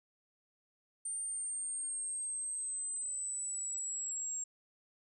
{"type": "linear sweep", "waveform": "sine", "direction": "down", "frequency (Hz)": [8870, 7530], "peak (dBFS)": -36, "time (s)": [1.05, 4.44], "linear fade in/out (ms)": 5, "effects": []}